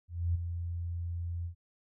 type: tone with ADSR envelope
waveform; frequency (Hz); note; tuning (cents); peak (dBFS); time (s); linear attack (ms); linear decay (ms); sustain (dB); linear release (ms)
sine; 85.8; F2; -30; -25; 0.08-1.55; 270; 10; -8; 99
effects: none